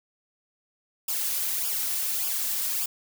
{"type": "noise with flanger", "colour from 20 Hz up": "blue", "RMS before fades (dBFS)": -28, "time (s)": [1.08, 2.86], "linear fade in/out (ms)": 5, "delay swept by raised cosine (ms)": [0.49, 3.19], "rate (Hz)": 1.7, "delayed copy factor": -0.7, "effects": []}